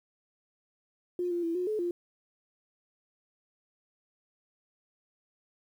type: tone with pitch steps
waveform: sine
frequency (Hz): 355.7 / 346.7 / 333.3 / 361.1 / 429.1 / 348.8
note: F4 / F4 / E4 / F#4 / A4 / F4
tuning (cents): +32 / -13 / +19 / -42 / -43 / -2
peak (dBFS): -28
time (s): 1.19-1.91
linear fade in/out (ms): 2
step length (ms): 120
effects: 10-bit